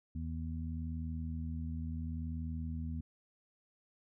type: harmonic tone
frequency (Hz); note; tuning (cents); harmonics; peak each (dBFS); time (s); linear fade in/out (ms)
80.7; E2; -36; 1 / 2 / 3; -38 / -44 / -43; 0.15-3.01; 5
effects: none